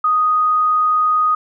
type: tone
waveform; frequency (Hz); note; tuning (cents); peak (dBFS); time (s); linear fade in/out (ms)
sine; 1244.5; D#6; 0; -12; 0.04-1.35; 5
effects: none